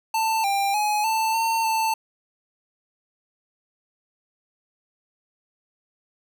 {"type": "tone with pitch steps", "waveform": "square", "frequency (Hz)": [889, 794, 841, 887, 905, 889], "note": ["A5", "G5", "G#5", "A5", "A5", "A5"], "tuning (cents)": [18, 22, 22, 14, 48, 18], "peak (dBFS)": -21, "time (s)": [0.14, 1.94], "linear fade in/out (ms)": 5, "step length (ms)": 300, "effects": []}